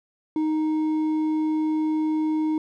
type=tone with hard clipping; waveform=sine; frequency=311.1 Hz; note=D#4; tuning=in tune; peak=-22 dBFS; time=0.36-2.58 s; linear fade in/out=2 ms; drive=4 dB; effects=none